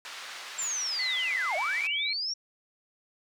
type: band-pass noise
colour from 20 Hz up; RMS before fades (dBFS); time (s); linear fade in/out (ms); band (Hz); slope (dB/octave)
pink; -42; 0.05-1.87; 0; 1300 to 5200; 12
type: linear two-way sweep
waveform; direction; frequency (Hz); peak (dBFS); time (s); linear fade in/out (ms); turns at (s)
sine; down then up; 7459 to 588 to 5670; -29; 0.58-2.34; 10; 1.56
type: noise with exponential decay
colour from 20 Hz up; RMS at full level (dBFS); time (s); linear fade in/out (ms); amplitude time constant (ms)
white; -44; 0.62-0.8; 1; 39
type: tone with pitch glide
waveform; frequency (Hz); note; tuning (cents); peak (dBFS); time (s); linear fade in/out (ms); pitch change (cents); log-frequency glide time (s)
sine; 2028 to 2303; B6 to D7; +45 to -34; -30; 0.99-2.13; 2; +221; 1.48-1.6
effects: none